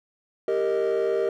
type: chord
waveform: triangle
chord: Eb major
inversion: first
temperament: equal with one note detuned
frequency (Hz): 392 / 462.7 / 622.3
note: G4 / Bb4 / Eb5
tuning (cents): 0 / -13 / 0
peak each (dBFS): -22 / -22 / -25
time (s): 0.48-1.29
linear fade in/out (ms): 2
effects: tanh soft clip ceiling -15 dBFS